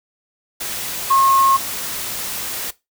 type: tone in noise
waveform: sine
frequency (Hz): 1080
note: C#6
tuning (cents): -45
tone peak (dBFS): -11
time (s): 1.1-1.57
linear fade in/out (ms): 10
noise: white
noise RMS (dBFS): -26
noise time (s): 0.6-2.71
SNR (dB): +12
effects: noise-tail reverb RT60 0.2 s tail -18 dB re dry